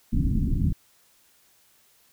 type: low-pass noise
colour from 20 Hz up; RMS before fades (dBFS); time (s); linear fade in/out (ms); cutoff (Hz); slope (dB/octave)
pink; -23; 0.12-0.73; 10; 280; 48
effects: white hiss -61 dBFS RMS until 2.12 s